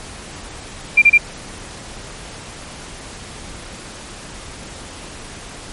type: tone bursts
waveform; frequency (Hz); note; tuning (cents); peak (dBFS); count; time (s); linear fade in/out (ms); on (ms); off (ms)
sine; 2379; D7; +22; -5; 3; 0.97-1.179; 10; 51; 28
effects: pink hiss -34 dBFS RMS until 5.72 s + MP3 48 kbps